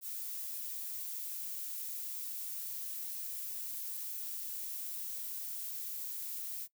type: noise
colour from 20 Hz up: violet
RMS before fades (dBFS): -41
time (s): 0.01-6.68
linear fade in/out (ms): 50
effects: noise-tail reverb RT60 0.1 s tail -20 dB re dry